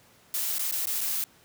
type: noise with dropouts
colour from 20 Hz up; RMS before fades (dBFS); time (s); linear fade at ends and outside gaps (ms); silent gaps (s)
blue; -29; 0.34-1.24; 1; 0.584-0.593 / 0.712-0.723 / 0.856-0.87 / 1.008-1.012
effects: pink hiss -58 dBFS RMS until 1.44 s + high-pass 100 Hz 12 dB/octave